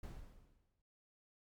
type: noise with exponential decay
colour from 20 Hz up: brown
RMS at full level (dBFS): -44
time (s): 0.03-0.82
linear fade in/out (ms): 5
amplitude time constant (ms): 170
effects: MP3 96 kbps